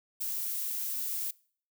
violet noise with ADSR envelope, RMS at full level -31 dBFS, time 0.2-1.31 s, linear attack 20 ms, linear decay 7 ms, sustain -3 dB, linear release 6 ms, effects noise-tail reverb RT60 0.5 s tail -23 dB re dry

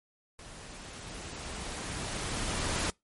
pink noise with level ramp, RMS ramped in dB -48 to -30 dBFS, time 0.39-2.9 s, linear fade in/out 0 ms, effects noise-tail reverb RT60 0.2 s tail -26 dB re dry + MP3 48 kbps

